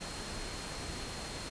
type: tone in noise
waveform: sine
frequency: 4230 Hz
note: C8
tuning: 18 cents sharp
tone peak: -49 dBFS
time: 0-1.5 s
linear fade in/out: 20 ms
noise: pink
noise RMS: -41 dBFS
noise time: 0-1.5 s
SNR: -11 dB
effects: resampled to 22050 Hz